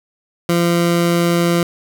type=tone; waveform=20% pulse; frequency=171.5 Hz; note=F3; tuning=31 cents flat; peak=-8 dBFS; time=0.49-1.63 s; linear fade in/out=2 ms; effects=none